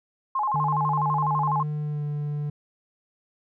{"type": "tone with vibrato", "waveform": "sine", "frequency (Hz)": 947, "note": "A#5", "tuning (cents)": 27, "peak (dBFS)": -22, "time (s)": [0.35, 1.63], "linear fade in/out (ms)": 5, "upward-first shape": "square", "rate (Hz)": 12, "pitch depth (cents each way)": 200}
{"type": "tone with pitch glide", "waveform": "triangle", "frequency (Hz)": [150.2, 147.28], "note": ["D3", "D3"], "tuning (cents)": [39, 5], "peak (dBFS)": -24, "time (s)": [0.54, 2.5], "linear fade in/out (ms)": 5, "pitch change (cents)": -34, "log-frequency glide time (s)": [1.82, 2.04]}
{"effects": []}